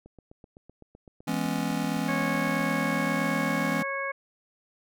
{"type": "click train", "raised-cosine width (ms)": 2, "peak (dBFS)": -35, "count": 21, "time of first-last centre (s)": [0.06, 2.605], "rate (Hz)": 7.86}
{"type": "chord", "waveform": "square", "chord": "C# minor seventh", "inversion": "first", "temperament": "just", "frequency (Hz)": [166.31, 207.9, 249.5, 277.2], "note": ["E3", "G#3", "B3", "C#4"], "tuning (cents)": [16, 2, 18, 0], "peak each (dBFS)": -33, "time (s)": [1.27, 3.83], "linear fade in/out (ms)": 10}
{"type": "harmonic tone", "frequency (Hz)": 550, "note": "C#5", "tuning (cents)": -14, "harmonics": [1, 2, 3, 4], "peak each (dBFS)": [-34, -34, -34, -34], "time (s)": [2.08, 4.12], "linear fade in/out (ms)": 10}
{"effects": []}